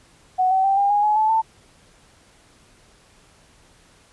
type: tone with pitch steps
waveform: sine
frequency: 742 / 761.5 / 781.6 / 802.2 / 823.3 / 845 / 867.2 / 890.1 Hz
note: F#5 / F#5 / G5 / G5 / G#5 / G#5 / A5 / A5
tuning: +5 / +50 / -5 / +40 / -15 / +30 / -25 / +20 cents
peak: -15 dBFS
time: 0.38-1.42 s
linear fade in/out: 20 ms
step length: 130 ms
effects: pink hiss -54 dBFS RMS until 4.12 s + resampled to 24000 Hz